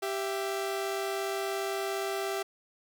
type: tone pair together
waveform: sawtooth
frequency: 391.6 / 666 Hz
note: G4 / E5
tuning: -2 / +18 cents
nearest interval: major sixth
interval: 920 cents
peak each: -28 / -32 dBFS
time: 0.02-2.43 s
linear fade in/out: 10 ms
effects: none